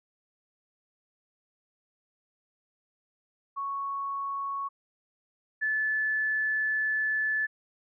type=tone pair in turn; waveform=sine; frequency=1108.7 / 1736.2 Hz; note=C#6 / A6; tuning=0 / -24 cents; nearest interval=minor sixth; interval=776 cents; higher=second; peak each=-30 / -25 dBFS; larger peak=second; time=3.56-4.69 / 5.61-7.47 s; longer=second; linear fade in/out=20 ms; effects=none